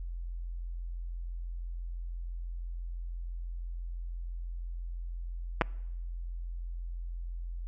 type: clicks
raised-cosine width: 0.5 ms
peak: -9 / -12 dBFS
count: 2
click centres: 5.612 / 5.618 s
effects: noise-tail reverb RT60 0.9 s tail -25 dB re dry + added 43 Hz sine -35 dBFS peak until 7.67 s